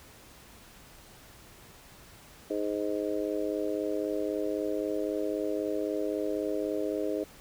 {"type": "harmonic tone", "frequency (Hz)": 103.83, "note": "G#2", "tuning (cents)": 0, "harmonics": [3, 4, 5, 6], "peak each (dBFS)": [-33, -33, -35, -36], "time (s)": [2.5, 7.24], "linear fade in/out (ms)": 5, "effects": ["pink hiss -53 dBFS RMS until 7.4 s"]}